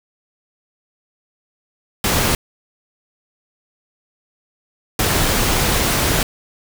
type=noise bursts at uneven times; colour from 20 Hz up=pink; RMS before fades=-17 dBFS; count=2; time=2.04-2.35 / 4.99-6.23 s; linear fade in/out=2 ms; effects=none